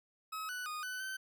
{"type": "tone with pitch steps", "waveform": "40% pulse", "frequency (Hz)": [1280, 1485, 1233, 1501, 1537], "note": ["D#6", "F#6", "D#6", "F#6", "G6"], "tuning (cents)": [49, 6, -16, 24, -35], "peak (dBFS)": -38, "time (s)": [0.32, 1.17], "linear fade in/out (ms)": 10, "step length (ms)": 170, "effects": []}